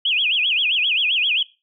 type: tone with vibrato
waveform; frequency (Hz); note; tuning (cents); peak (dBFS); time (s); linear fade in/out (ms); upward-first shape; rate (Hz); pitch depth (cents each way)
sine; 2863; F7; +42; -16; 0.05-1.43; 5; sine; 7.6; 280
effects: noise-tail reverb RT60 0.3 s tail -21 dB re dry